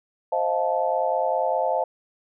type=chord; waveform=sine; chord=F dominant seventh; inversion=second; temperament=just; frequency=523.8 / 628.6 / 698.5 / 873.1 Hz; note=C5 / Eb5 / F5 / A5; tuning=+2 / +18 / 0 / -14 cents; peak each=-26 dBFS; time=0.32-1.84 s; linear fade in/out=5 ms; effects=none